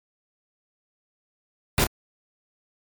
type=noise with echo; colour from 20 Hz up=pink; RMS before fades=-20 dBFS; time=1.78-1.84 s; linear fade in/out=0 ms; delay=27 ms; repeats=1; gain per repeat=-7 dB; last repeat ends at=1.867 s; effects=MP3 96 kbps